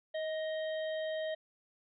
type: harmonic tone with a mistuned harmonic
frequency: 630 Hz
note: D#5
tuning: 21 cents sharp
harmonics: 1 / 3 / 5 / 6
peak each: -34 / -45 / -49 / -52 dBFS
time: 0.14-1.35 s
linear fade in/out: 10 ms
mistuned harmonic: 3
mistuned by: -18 cents
effects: none